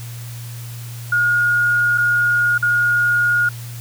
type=tone with dropouts; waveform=sine; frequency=1432 Hz; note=F6; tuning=43 cents sharp; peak=-13 dBFS; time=1.12-3.49 s; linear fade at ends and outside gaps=5 ms; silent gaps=1.977-1.981 / 2.58-2.625 s; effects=added 118 Hz sine -29 dBFS peak until 3.8 s + white hiss -39 dBFS RMS until 3.8 s